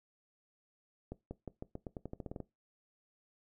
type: accelerating click train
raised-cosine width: 2 ms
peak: -28 dBFS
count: 14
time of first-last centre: 1.12-2.403 s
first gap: 190 ms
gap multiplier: 0.88
effects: noise-tail reverb RT60 0.2 s tail -19 dB re dry